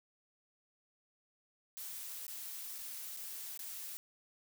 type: noise with dropouts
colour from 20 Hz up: blue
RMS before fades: -45 dBFS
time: 1.77-3.97 s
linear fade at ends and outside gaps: 0 ms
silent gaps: 2.267-2.28 / 2.782-2.786 / 3.166-3.171 / 3.575-3.592 s
effects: none